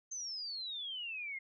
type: exponential sweep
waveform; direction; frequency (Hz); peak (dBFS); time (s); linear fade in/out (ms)
sine; down; 6350 to 2093; -39; 0.11-1.39; 10
effects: none